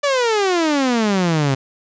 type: exponential sweep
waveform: sawtooth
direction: down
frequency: 587.3 to 130.81 Hz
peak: -11 dBFS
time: 0.03-1.55 s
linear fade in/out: 10 ms
effects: resampled to 16000 Hz + 8-bit